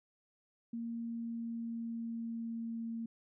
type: tone with pitch glide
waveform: sine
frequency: 231.9 to 228.8 Hz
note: A#3 to A#3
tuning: -9 to -32 cents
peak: -37 dBFS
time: 0.73-3.06 s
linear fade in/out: 5 ms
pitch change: -23 cents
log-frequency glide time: 0.99-2.9 s
effects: none